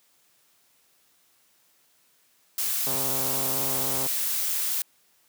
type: noise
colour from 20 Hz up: blue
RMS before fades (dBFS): -27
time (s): 2.58-4.82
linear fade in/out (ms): 2
type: click train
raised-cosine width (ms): 1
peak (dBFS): -21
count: 161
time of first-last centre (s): 2.87-4.064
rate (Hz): 134
effects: white hiss -64 dBFS RMS until 5.28 s + high-pass 100 Hz 12 dB/octave